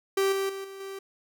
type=tone with level steps; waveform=45% pulse; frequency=389.5 Hz; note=G4; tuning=11 cents flat; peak=-22 / -26 / -34 / -40 / -36 dBFS; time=0.17-0.99 s; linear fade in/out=5 ms; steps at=0.32 / 0.49 / 0.64 / 0.8 s; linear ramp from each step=5 ms; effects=none